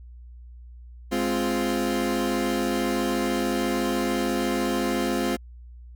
30% pulse chord, F minor, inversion first, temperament equal, 207.7 / 261.6 / 349.2 Hz, Ab3 / C4 / F4, 0 / 0 / 0 cents, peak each -26 / -24 / -25 dBFS, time 1.11-5.37 s, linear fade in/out 20 ms, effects added 60 Hz sine -41 dBFS peak until 5.95 s

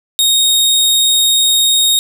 sawtooth tone, 3729 Hz, A#7, in tune, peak -6 dBFS, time 0.19-1.99 s, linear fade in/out 0 ms, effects none

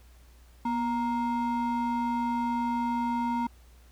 triangle ring-modulated tone, 587.3 Hz, D5, in tune, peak -21 dBFS, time 0.65-3.47 s, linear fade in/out 5 ms, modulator 346 Hz, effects added 60 Hz sine -52 dBFS peak until 3.91 s + pink hiss -62 dBFS RMS until 3.91 s

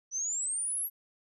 sine exponential sweep, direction up, 5920 to 11840 Hz, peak -30 dBFS, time 0.11-0.9 s, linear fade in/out 50 ms, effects none

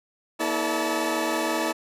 20% pulse tone cluster, 239 / 322.4 / 431.6 / 573 / 882 Hz, A#3 / E4 / A4 / D5 / A5, +43 / -38 / -33 / -43 / +4 cents, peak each -28 / -22 / -28 / -26 / -27 dBFS, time 0.39-1.73 s, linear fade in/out 20 ms, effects resampled to 32000 Hz

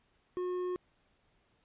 sine tone with hard clipping, 361.7 Hz, F#4, 39 cents flat, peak -34 dBFS, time 0.37-0.76 s, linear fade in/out 0 ms, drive 6 dB, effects pink hiss -72 dBFS RMS until 1.64 s + resampled to 8000 Hz

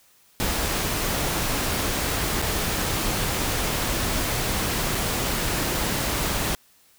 pink noise with dropouts, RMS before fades -25 dBFS, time 0.4-6.55 s, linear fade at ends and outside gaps 0 ms, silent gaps 2.417-2.423 / 4.948-4.952 s, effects white hiss -58 dBFS RMS until 6.98 s

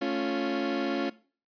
30% pulse chord, A augmented, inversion none, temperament equal, 220 / 277.2 / 349.2 Hz, A3 / C#4 / E#4, 0 / 0 / 0 cents, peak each -33 / -27 / -29 dBFS, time 0.01-1.1 s, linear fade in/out 10 ms, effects noise-tail reverb RT60 0.4 s tail -19 dB re dry + resampled to 11025 Hz

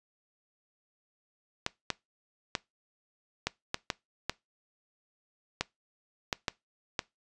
clicks, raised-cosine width 0.2 ms, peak -11 dBFS, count 11, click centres 1.664 / 1.903 / 2.552 / 3.47 / 3.744 / 3.902 / 4.296 / 5.61 / 6.328 / 6.482 / 6.992 s, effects noise-tail reverb RT60 0.2 s tail -22 dB re dry + resampled to 22050 Hz

